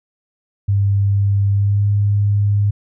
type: tone with pitch glide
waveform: sine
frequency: 99.9 to 102.12 Hz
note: G2 to G#2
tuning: +33 to -29 cents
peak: -12 dBFS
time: 0.68-2.71 s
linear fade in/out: 10 ms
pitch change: +38 cents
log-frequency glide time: 1.51-1.86 s
effects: none